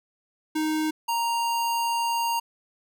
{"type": "tone pair in turn", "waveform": "square", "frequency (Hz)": [311.1, 932.2], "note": ["D#4", "A#5"], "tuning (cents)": [0, 0], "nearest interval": "octave + perfect fifth", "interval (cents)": 1900, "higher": "second", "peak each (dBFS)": -24, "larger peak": "neither", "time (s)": [[0.55, 0.91], [1.08, 2.4]], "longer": "second", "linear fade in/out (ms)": 10, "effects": []}